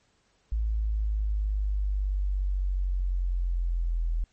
sine linear sweep, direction down, 54.6 to 41.1 Hz, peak -24 dBFS, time 0.52-4.24 s, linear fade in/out 0 ms, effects pink hiss -68 dBFS RMS until 4.32 s + MP3 32 kbps

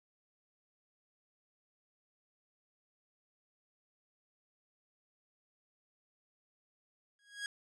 sawtooth tone with exponential growth, 1647 Hz, G#6, 15 cents flat, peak -31 dBFS, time 7.19-7.46 s, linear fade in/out 1 ms, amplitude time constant 58 ms, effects resampled to 22050 Hz

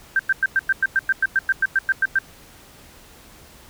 sine tone bursts, 1568 Hz, G6, in tune, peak -14 dBFS, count 16, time 0.16-2.188 s, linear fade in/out 2 ms, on 33 ms, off 100 ms, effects pink hiss -47 dBFS RMS until 3.69 s

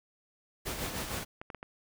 pink noise with tremolo, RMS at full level -35 dBFS, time 0.65-1.25 s, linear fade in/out 20 ms, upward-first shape sine, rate 6.5 Hz, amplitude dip 45%
clicks, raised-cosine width 0.5 ms, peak -27 dBFS, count 8, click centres 0.863 / 0.977 / 1.116 / 1.187 / 1.415 / 1.502 / 1.547 / 1.629 s
effects none

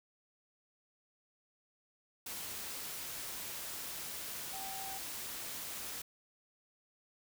sine tone in noise, 774 Hz, G5, 22 cents flat, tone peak -45 dBFS, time 4.53-4.98 s, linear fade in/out 5 ms, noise white, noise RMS -43 dBFS, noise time 2.26-6.02 s, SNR -5 dB, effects none

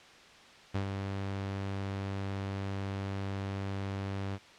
sawtooth tone with ADSR envelope, 98 Hz, G2, in tune, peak -25 dBFS, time 0.74-4.39 s, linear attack 11 ms, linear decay 100 ms, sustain -5 dB, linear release 48 ms, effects white hiss -54 dBFS RMS until 4.58 s + low-pass 4000 Hz 12 dB/octave

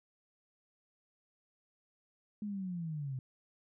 sine linear sweep, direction down, 212.5 to 126.3 Hz, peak -36 dBFS, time 2.42-3.19 s, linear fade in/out 2 ms, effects none

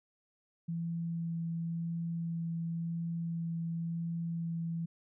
sine tone with vibrato, 167.1 Hz, E3, 24 cents sharp, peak -33 dBFS, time 0.68-4.86 s, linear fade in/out 10 ms, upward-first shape sine, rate 0.94 Hz, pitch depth 8 cents each way, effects none

